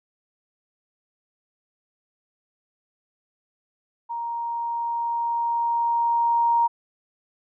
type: tone with level ramp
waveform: sine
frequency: 936 Hz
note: A#5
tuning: 7 cents sharp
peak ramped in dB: -27 to -16 dBFS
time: 4.09-6.68 s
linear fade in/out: 20 ms
effects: none